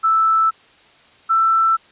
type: tone pair in turn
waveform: sine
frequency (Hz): 1318.5 / 1331.5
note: E6 / E6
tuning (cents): 0 / +17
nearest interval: unison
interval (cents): 17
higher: second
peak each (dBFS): -12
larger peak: neither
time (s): 0.03-0.51 / 1.29-1.77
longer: neither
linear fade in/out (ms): 20
effects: white hiss -50 dBFS RMS until 1.91 s + resampled to 8000 Hz